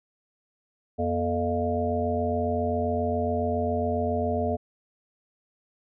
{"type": "harmonic tone with a mistuned harmonic", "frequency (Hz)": 87.31, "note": "F2", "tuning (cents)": 0, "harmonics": [1, 3, 5, 7, 8], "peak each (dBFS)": [-30, -30, -30, -30, -30], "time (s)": [0.98, 4.57], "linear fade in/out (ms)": 20, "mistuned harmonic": 3, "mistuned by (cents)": -140, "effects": []}